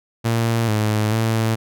sawtooth tone with pitch steps, 115.1 / 107.3 / 112.2 Hz, A#2 / A2 / A2, -22 / -43 / +34 cents, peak -13 dBFS, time 0.24-1.56 s, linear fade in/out 20 ms, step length 440 ms, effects none

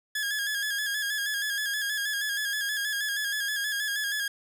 sawtooth tone with vibrato, 1670 Hz, G#6, 9 cents sharp, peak -24 dBFS, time 0.15-4.28 s, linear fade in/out 5 ms, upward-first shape square, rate 6.3 Hz, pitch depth 44 cents each way, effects none

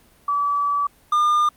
sine / triangle tone pair in turn, 1150 / 1206.8 Hz, D6 / D6, -37 / +47 cents, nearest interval minor second, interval 84 cents, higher second, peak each -18 / -13 dBFS, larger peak second, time 0.28-0.87 / 1.12-1.49 s, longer first, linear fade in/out 5 ms, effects pink hiss -55 dBFS RMS until 1.56 s + Opus 32 kbps

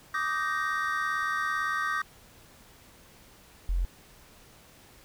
triangle chord, Eb major seventh, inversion third, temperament just, 1166.7 / 1244.5 / 1555.6 / 1866.8 Hz, D6 / Eb6 / G6 / Bb6, -12 / 0 / -14 / +2 cents, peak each -31 dBFS, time 0.14-2.02 s, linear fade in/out 5 ms
sine tone, 43.98 Hz, F1, 13 cents sharp, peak -24 dBFS, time 3.69-3.85 s, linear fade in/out 0 ms
effects pink hiss -55 dBFS RMS until 5.04 s

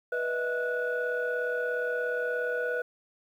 sine tone cluster, 489.7 / 612 / 649 / 1469 Hz, B4 / D#5 / E5 / F#6, -15 / -29 / -27 / -13 cents, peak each -29 / -38 / -37 / -31 dBFS, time 0.12-2.82 s, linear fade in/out 5 ms, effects tanh soft clip ceiling -21 dBFS + 10-bit

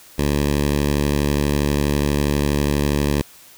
10% pulse tone with notch filter, 72.3 Hz, D2, 27 cents flat, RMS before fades -19 dBFS, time 0.18-3.22 s, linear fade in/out 10 ms, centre 1300 Hz, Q 1.9, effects white hiss -46 dBFS RMS until 3.57 s

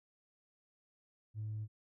triangle tone with tanh clipping, 107.5 Hz, A2, 40 cents flat, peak -38 dBFS, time 1.34-1.68 s, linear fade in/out 50 ms, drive 5 dB, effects none

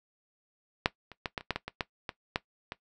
clicks, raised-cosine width 0.3 ms, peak -6 / -29 / -15 / -16 / -28 / -12 / -15 / -20 / -13 / -18 / -11 / -20 dBFS, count 12, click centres 0.859 / 1.117 / 1.258 / 1.378 / 1.409 / 1.507 / 1.56 / 1.68 / 1.808 / 2.092 / 2.359 / 2.721 s, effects noise-tail reverb RT60 0.1 s tail -17 dB re dry

